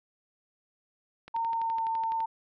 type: click train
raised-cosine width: 0.3 ms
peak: -29 dBFS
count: 12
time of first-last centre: 1.28-2.204 s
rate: 11.9 Hz
type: tone with pitch glide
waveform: sine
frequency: 915 to 902.4 Hz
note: A#5 to A5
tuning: -32 to +44 cents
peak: -27 dBFS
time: 1.34-2.26 s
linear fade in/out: 10 ms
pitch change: -24 cents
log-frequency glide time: 1.52-1.85 s
effects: none